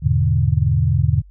sine chord, E dominant seventh, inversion none, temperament equal, 82.41 / 103.83 / 123.47 / 146.83 Hz, E2 / G#2 / B2 / D3, 0 / 0 / 0 / 0 cents, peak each -19 dBFS, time 0.02-1.22 s, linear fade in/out 20 ms, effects added 48 Hz sine -41 dBFS peak until 1.3 s

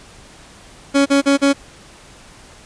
30% pulse tone bursts, 278.9 Hz, C#4, 11 cents sharp, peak -8 dBFS, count 4, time 0.94-1.534 s, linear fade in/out 20 ms, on 120 ms, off 38 ms, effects pink hiss -43 dBFS RMS until 2.65 s + resampled to 22050 Hz

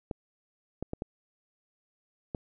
clicks, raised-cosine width 2 ms, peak -20 dBFS, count 5, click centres 0.112 / 0.826 / 0.934 / 1.021 / 2.348 s, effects none

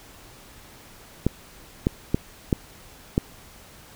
clicks, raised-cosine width 3 ms, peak -6 dBFS, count 5, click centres 1.266 / 1.869 / 2.145 / 2.528 / 3.179 s, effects pink hiss -48 dBFS RMS until 3.95 s

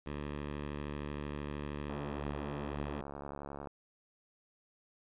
10% pulse tone, 73 Hz, D2, 10 cents flat, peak -30 dBFS, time 0.06-3.01 s, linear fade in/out 5 ms
click train, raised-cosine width 1 ms, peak -29 dBFS, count 127, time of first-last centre 1.9-3.672 s, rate 71.1 Hz
effects resampled to 8000 Hz

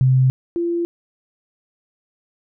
sine tone pair in turn, 130 / 342.3 Hz, C3 / F4, -11 / -35 cents, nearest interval octave + perfect fourth, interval 1676 cents, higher second, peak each -11 / -18 dBFS, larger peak first, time 0.01-0.3 / 0.56-0.85 s, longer neither, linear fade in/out 0 ms, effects none

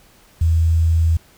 sine tone with quantisation, 82 Hz, E2, 9 cents flat, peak -12 dBFS, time 0.41-1.17 s, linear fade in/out 5 ms, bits 7, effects pink hiss -51 dBFS RMS until 1.37 s

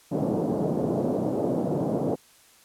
pink band-pass noise, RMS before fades -26 dBFS, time 0.11-2.16 s, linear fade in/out 20 ms, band 150 to 640 Hz, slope 24 dB/octave, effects white hiss -56 dBFS RMS until 2.64 s + low-pass 12000 Hz 12 dB/octave

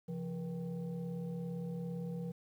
sine tone with frequency modulation, 172.3 Hz, F3, 23 cents flat, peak -37 dBFS, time 0.08-2.32 s, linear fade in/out 10 ms, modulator 307 Hz, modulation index 0.75, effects 11-bit

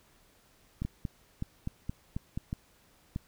clicks, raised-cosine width 5 ms, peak -21 dBFS, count 10, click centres 0.82 / 0.85 / 1.052 / 1.424 / 1.674 / 1.895 / 2.165 / 2.375 / 2.529 / 3.161 s, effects pink hiss -64 dBFS RMS until 3.27 s

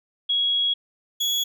sine / 35% pulse tone pair in turn, 3322 / 3363 Hz, G#7 / G#7, 0 / +21 cents, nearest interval unison, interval 21 cents, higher second, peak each -19 dBFS, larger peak neither, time 0.29-0.74 / 1.2-1.44 s, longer first, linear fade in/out 10 ms, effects none

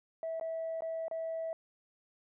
sine tone with dropouts, 652 Hz, E5, 19 cents flat, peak -33 dBFS, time 0.23-1.53 s, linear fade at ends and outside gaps 1 ms, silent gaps 0.398-0.411 / 0.807-0.821 / 1.082-1.112 s, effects tanh soft clip ceiling -31 dBFS

